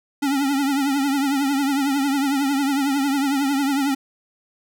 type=tone with vibrato; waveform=square; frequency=277.2 Hz; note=C#4; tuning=in tune; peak=-19 dBFS; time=0.22-3.95 s; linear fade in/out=10 ms; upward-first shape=triangle; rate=11 Hz; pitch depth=93 cents each way; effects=none